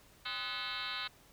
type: tone with frequency modulation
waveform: sine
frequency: 2637 Hz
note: E7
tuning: in tune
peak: -36 dBFS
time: 0.25-1.08 s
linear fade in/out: 10 ms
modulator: 230 Hz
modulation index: 6.8
effects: pink hiss -62 dBFS RMS until 1.32 s